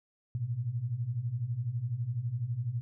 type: beating tone pair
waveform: sine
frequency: 111.5 / 123.5 Hz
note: A2 / B2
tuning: +23 / 0 cents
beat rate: 12 Hz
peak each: -36 / -32 dBFS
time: 0.35-2.81 s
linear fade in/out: 0 ms
effects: none